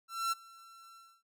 45% pulse tone with ADSR envelope, 1348 Hz, E6, 38 cents sharp, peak -29 dBFS, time 0.08-1.23 s, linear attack 240 ms, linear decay 19 ms, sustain -24 dB, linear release 270 ms, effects none

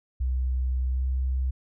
sine tone with pitch glide, 63.7 to 64.74 Hz, C2 to C2, -46 to -18 cents, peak -23 dBFS, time 0.2-1.51 s, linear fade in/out 10 ms, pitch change +28 cents, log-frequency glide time 0.88-1.02 s, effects none

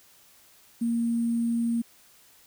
sine tone with sample-and-hold, 233.1 Hz, A#3, in tune, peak -23 dBFS, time 0.81-1.82 s, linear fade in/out 10 ms, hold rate 8820 Hz, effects white hiss -57 dBFS RMS until 2.46 s

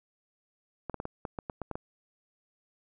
clicks, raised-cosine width 1 ms, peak -21 dBFS, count 10, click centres 0.897 / 0.943 / 1.001 / 1.054 / 1.252 / 1.388 / 1.498 / 1.617 / 1.713 / 1.755 s, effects none

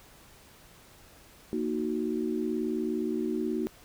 sine chord, D# minor, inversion second, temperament equal, 233.1 / 311.1 / 370 Hz, A#3 / D#4 / F#4, 0 / 0 / 0 cents, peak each -32 / -32 / -32 dBFS, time 1.53-3.67 s, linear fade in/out 0 ms, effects pink hiss -55 dBFS RMS until 3.84 s

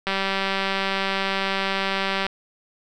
click train, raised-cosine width 0.3 ms, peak -8 dBFS, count 427, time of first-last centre 0.07-2.266 s, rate 194 Hz, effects none

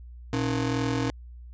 30% pulse ring-modulated tone, 196.3 Hz, G3, 3 cents sharp, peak -19 dBFS, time 0.33-1.1 s, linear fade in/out 0 ms, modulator 76.9 Hz, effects added 60 Hz sine -41 dBFS peak until 1.53 s + resampled to 16000 Hz

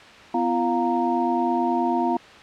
sine tone cluster, 251.4 / 340.7 / 705 / 928 Hz, B3 / F4 / F5 / A#5, +31 / -43 / +16 / -8 cents, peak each -25 dBFS, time 0.34-2.17 s, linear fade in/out 5 ms, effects white hiss -44 dBFS RMS until 2.42 s + low-pass 3000 Hz 12 dB/octave

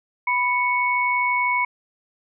sine tone pair together, 988.4 / 2217 Hz, B5 / C#7, +1 / 0 cents, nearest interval octave + major second, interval 1399 cents, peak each -21 dBFS, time 0.27-1.65 s, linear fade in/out 5 ms, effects none

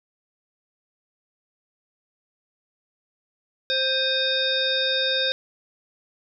harmonic tone with a mistuned harmonic, 526 Hz, C5, 9 cents sharp, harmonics 1 / 3 / 5 / 7 / 9 / 10, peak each -27 / -28 / -34 / -23 / -32 / -33 dBFS, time 3.7-5.32 s, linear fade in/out 0 ms, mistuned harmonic 5, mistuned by -92 cents, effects none

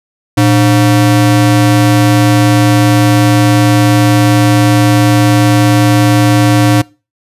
square ring-modulated tone, 207.7 Hz, G#3, in tune, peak -3 dBFS, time 0.37-6.82 s, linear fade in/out 10 ms, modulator 91.4 Hz, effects noise-tail reverb RT60 0.3 s tail -23 dB re dry + resampled to 32000 Hz

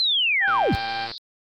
sine linear sweep, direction down, 4174 to 49.43 Hz, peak -18 dBFS, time 0-0.75 s, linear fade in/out 0 ms
harmonic tone, 791 Hz, G5, 15 cents sharp, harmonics 1 / 2 / 3 / 4, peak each -27 / -33 / -37 / -39 dBFS, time 0.4-1.09 s, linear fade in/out 50 ms
click train, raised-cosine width 0.3 ms, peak -19 dBFS, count 74, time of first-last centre 0.48-1.115 s, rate 115 Hz
white band-pass noise, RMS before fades -37 dBFS, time 0.73-1.18 s, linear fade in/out 0 ms, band 3700 to 4800 Hz, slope 96 dB/octave
effects AAC 64 kbps

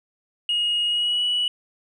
sine tone with pitch glide, 2876 to 2942 Hz, F#7 to F#7, -50 to -11 cents, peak -18 dBFS, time 0.49-1.48 s, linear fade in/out 2 ms, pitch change +39 cents, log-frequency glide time 0.86-1.24 s, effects tanh soft clip ceiling -17 dBFS

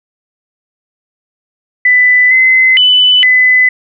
sine tone with pitch steps, 1994 / 2046 / 2997 / 2010 Hz, B6 / C7 / F#7 / B6, +16 / -39 / +22 / +30 cents, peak -4 dBFS, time 1.85-3.69 s, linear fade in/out 5 ms, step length 460 ms, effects none

